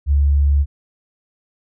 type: tone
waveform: sine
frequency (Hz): 71.2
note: C#2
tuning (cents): +47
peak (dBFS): -11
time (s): 0.06-0.66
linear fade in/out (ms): 50
effects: none